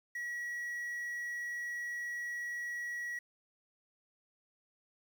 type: tone with quantisation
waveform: triangle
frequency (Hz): 1921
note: B6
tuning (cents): -48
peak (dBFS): -35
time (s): 0.15-3.19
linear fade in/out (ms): 5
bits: 10
effects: none